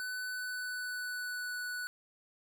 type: tone with pitch glide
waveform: square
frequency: 1500 to 1480.2 Hz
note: F#6 to F#6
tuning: +23 to 0 cents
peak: -37 dBFS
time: 0-1.87 s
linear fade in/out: 0 ms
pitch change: -23 cents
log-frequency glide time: 0.3-1.6 s
effects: none